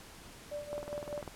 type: tone with tremolo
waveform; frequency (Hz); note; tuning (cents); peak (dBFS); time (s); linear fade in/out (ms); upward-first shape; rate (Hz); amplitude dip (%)
sine; 587.3; D5; 0; -35; 0.51-1.22; 10; triangle; 5.1; 80
type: click train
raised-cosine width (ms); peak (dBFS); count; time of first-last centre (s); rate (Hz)
1; -27; 12; 0.73-1.277; 20.1
effects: pink hiss -52 dBFS RMS until 1.35 s + low-pass 12000 Hz 12 dB/octave